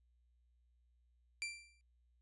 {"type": "tone with exponential decay", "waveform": "sawtooth", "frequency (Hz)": 2356, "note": "D7", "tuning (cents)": 5, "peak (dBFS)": -33, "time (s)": [1.42, 1.81], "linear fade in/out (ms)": 0, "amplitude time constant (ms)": 83, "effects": ["added 60 Hz sine -70 dBFS peak until 2.21 s", "resampled to 24000 Hz"]}